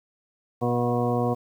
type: harmonic tone with a mistuned harmonic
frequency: 121.1 Hz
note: B2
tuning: 34 cents flat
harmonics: 1 / 2 / 3 / 4 / 5 / 6 / 8 / 9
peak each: -27 / -27 / -32 / -27 / -35 / -29 / -36 / -35 dBFS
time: 0.61-1.35 s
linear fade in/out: 20 ms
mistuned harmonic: 5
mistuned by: +15 cents
effects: 9-bit